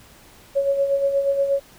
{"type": "tone with tremolo", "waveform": "sine", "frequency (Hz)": 555, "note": "C#5", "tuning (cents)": 2, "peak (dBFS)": -15, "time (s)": [0.55, 1.6], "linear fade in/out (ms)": 20, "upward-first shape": "sine", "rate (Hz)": 8.4, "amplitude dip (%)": 55, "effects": ["pink hiss -49 dBFS RMS until 1.78 s"]}